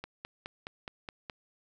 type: click train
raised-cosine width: 0.3 ms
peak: -23 dBFS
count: 7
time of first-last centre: 0.04-1.298 s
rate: 4.77 Hz
effects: none